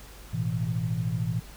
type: chord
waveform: sine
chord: A suspended second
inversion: none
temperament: equal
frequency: 110 / 123.47 / 164.81 Hz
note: A2 / B2 / E3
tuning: 0 / 0 / 0 cents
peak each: -30 dBFS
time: 0.33-1.4 s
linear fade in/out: 10 ms
effects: added 50 Hz sine -45 dBFS peak until 1.56 s + pink hiss -49 dBFS RMS until 1.56 s